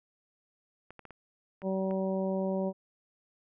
clicks, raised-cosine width 0.5 ms, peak -32 dBFS, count 6, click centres 0.906 / 0.993 / 1.053 / 1.107 / 1.619 / 1.91 s
harmonic tone, 190.6 Hz, G3, 48 cents flat, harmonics 1 / 2 / 3 / 4 / 5, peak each -31 / -35 / -33 / -44 / -44 dBFS, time 1.62-2.73 s, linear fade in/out 50 ms
effects none

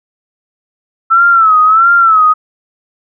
sine tone with vibrato, 1318.5 Hz, E6, in tune, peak -4 dBFS, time 1.1-2.34 s, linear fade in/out 20 ms, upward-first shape sine, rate 1.5 Hz, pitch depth 97 cents each way, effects none

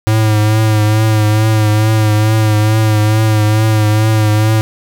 square tone with vibrato, 108 Hz, A2, 32 cents flat, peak -9 dBFS, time 0.07-4.61 s, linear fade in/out 0 ms, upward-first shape triangle, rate 2.3 Hz, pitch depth 40 cents each way, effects none

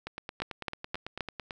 two click trains, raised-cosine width 0.3 ms, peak -15 / -21 dBFS, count 4 / 14, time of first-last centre 0.42-1.207 / 0.07-1.508 s, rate 3.81 / 9.04 Hz, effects none

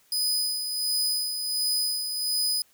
sawtooth tone with tremolo, 4991 Hz, D#8, 5 cents sharp, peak -20 dBFS, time 0.12-2.62 s, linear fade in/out 2 ms, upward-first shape sine, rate 1.4 Hz, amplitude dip 50%, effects white hiss -62 dBFS RMS until 2.73 s

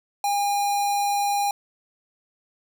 square tone with notch filter, 811 Hz, G#5, 41 cents flat, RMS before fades -23 dBFS, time 0.24-1.51 s, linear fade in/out 2 ms, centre 1900 Hz, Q 1, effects none

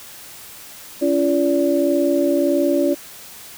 sine tone cluster, 280.9 / 342.5 / 577 Hz, C#4 / F4 / D5, +23 / -34 / -31 cents, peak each -19 dBFS, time 1.01-2.95 s, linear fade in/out 20 ms, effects white hiss -39 dBFS RMS until 3.57 s

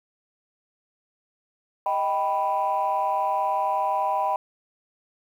sine chord, Eb augmented, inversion none, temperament equal with one note detuned, 625.5 / 784 / 987.8 Hz, Eb5 / G5 / B5, +9 / 0 / 0 cents, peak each -28 / -24 / -24 dBFS, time 1.86-4.36 s, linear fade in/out 2 ms, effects tanh soft clip ceiling -15 dBFS + 9-bit

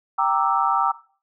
sine chord, E half-diminished seventh, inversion first, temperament equal, 784 / 932.3 / 1174.7 / 1318.5 Hz, G5 / Bb5 / D6 / E6, 0 / 0 / 0 / 0 cents, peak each -23 dBFS, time 0.18-0.92 s, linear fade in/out 10 ms, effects noise-tail reverb RT60 0.4 s tail -18 dB re dry

